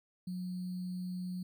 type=tone with sample-and-hold; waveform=sine; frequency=181.5 Hz; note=F#3; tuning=33 cents flat; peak=-36 dBFS; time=0.27-1.43 s; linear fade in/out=5 ms; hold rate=4410 Hz; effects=none